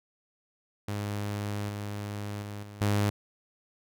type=tone with level steps; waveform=sawtooth; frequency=102.9 Hz; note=G#2; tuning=16 cents flat; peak=-27 / -30 / -33 / -39 / -20 dBFS; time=0.88-3.1 s; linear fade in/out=5 ms; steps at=1.69 / 2.42 / 2.63 / 2.81 s; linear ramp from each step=2 ms; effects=none